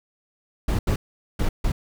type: noise bursts at uneven times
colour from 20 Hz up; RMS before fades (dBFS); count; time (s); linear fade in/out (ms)
brown; -21; 4; 0.68-0.79 / 0.87-0.96 / 1.39-1.49 / 1.64-1.72; 5
effects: none